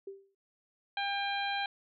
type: tone with exponential decay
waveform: sine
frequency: 392 Hz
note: G4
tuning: in tune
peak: -37 dBFS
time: 0.07-0.35 s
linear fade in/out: 5 ms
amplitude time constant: 59 ms
type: harmonic tone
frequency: 800 Hz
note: G5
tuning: 35 cents sharp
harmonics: 1 / 2 / 3 / 4 / 5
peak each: -34 / -37 / -39 / -40 / -41 dBFS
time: 0.97-1.66 s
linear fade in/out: 2 ms
effects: none